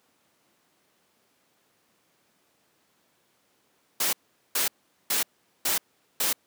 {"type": "noise bursts", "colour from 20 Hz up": "white", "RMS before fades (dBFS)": -25, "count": 5, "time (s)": [4, 6.33], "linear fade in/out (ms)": 5, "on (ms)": 130, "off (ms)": 420, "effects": ["pink hiss -67 dBFS RMS until 6.46 s", "high-pass 200 Hz 12 dB/octave"]}